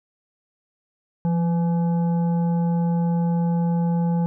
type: tone with frequency modulation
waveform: sine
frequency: 171.6 Hz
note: F3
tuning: 30 cents flat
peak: -18 dBFS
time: 1.25-4.26 s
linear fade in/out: 0 ms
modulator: 674 Hz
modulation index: 0.38
effects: none